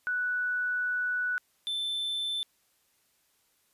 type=tone pair in turn; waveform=sine / triangle; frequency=1480 / 3535 Hz; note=F#6 / A7; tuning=0 / +7 cents; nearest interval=octave + minor third; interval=1507 cents; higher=second; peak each=-27 / -28 dBFS; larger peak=first; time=0.07-1.38 / 1.67-2.43 s; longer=first; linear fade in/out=0 ms; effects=white hiss -70 dBFS RMS until 3.73 s + resampled to 32000 Hz